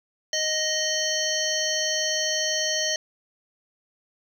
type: harmonic tone with a mistuned harmonic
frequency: 622 Hz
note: D#5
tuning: 1 cent flat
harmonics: 1 / 3 / 5 / 7 / 9 / 10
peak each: -30 / -30 / -30 / -30 / -30 / -30 dBFS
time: 0.33-2.96 s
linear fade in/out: 2 ms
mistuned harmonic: 5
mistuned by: -19 cents
effects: 8-bit